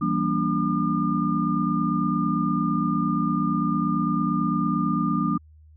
sine tone cluster, 167.3 / 196.1 / 236.5 / 291.9 / 1207 Hz, E3 / G3 / A#3 / D4 / D6, +26 / +1 / +25 / -10 / +47 cents, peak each -27 dBFS, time 0.01-5.38 s, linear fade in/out 10 ms, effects added 77 Hz sine -48 dBFS peak until 5.76 s

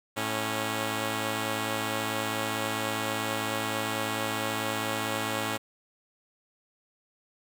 5% pulse tone pair together, 109.2 / 275.2 Hz, A2 / C#4, -13 / -12 cents, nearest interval octave + major third, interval 1601 cents, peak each -20 dBFS, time 0.16-5.58 s, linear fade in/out 20 ms, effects none

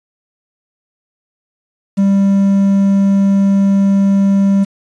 triangle tone with quantisation, 197 Hz, G3, 9 cents sharp, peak -6 dBFS, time 1.97-4.65 s, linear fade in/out 20 ms, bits 6, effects resampled to 22050 Hz

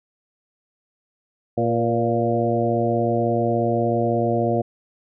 harmonic tone with a mistuned harmonic, 116.54 Hz, A#2, in tune, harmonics 1 / 2 / 3 / 4 / 5 / 6, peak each -25 / -25 / -25 / -25 / -25 / -25 dBFS, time 1.57-4.62 s, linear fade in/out 10 ms, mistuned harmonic 4, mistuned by +39 cents, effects none

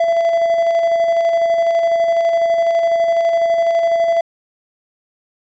triangle tone with tremolo, 671 Hz, E5, 31 cents sharp, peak -9 dBFS, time 0-4.21 s, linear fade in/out 5 ms, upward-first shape square, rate 12 Hz, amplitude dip 30%, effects resampled to 16000 Hz

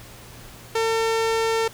sawtooth tone with low-pass filter, 450 Hz, A4, 39 cents sharp, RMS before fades -22 dBFS, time 0.75-1.68 s, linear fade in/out 5 ms, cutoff 9100 Hz, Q 0.66, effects added 118 Hz sine -48 dBFS peak until 1.73 s + pink hiss -44 dBFS RMS until 1.73 s

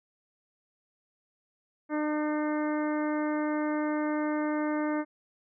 harmonic tone with a mistuned harmonic, 301.9 Hz, D4, 48 cents sharp, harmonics 1 / 2 / 3 / 4 / 5 / 6 / 7, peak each -28 / -34 / -38 / -40 / -42 / -44 / -45 dBFS, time 1.89-5.05 s, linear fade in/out 50 ms, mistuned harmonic 5, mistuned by +16 cents, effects none

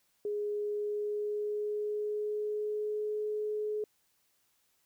sine tone with pitch glide, 415.3 to 424 Hz, G#4 to G#4, 0 to +36 cents, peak -31 dBFS, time 0.25-3.84 s, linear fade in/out 2 ms, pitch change +36 cents, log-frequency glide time 0.52-3.21 s, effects white hiss -73 dBFS RMS until 4.85 s

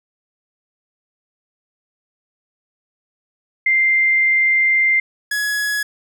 sine / 45% pulse tone pair in turn, 2093 / 1682.6 Hz, C7 / G#6, 0 / +22 cents, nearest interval major third, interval 378 cents, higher first, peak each -12 / -18 dBFS, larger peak first, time 3.66-5 / 5.31-5.83 s, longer first, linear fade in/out 5 ms, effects none

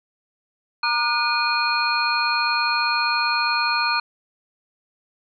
sine tone cluster, 936 / 1201 / 1452 / 2455 / 4240 Hz, A#5 / D6 / F#6 / D#7 / C8, +7 / +38 / -33 / -24 / +22 cents, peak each -25 dBFS, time 0.83-4 s, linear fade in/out 5 ms, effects none

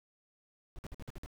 brown noise bursts, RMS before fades -43 dBFS, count 7, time 0.76-1.261 s, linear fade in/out 0 ms, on 27 ms, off 52 ms, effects none

